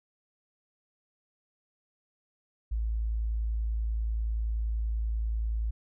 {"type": "tone", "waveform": "sine", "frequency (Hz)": 55.2, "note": "A1", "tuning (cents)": 6, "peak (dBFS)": -27, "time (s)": [2.71, 5.71], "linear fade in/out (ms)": 10, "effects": []}